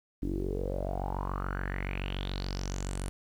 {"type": "tone with low-pass filter sweep", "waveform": "sawtooth", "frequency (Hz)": 47, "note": "F#1", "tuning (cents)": 28, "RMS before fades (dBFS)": -34, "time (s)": [0.22, 3.09], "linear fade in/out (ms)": 0, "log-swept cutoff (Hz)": [290, 10000], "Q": 7, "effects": ["10-bit"]}